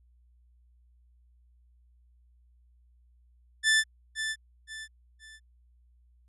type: tone with echo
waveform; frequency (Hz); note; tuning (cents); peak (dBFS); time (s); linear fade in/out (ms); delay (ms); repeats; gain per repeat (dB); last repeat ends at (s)
sawtooth; 1760; A6; 0; -17; 3.63-3.84; 50; 520; 3; -9; 5.4
effects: added 60 Hz sine -59 dBFS peak until 6.28 s + resampled to 24000 Hz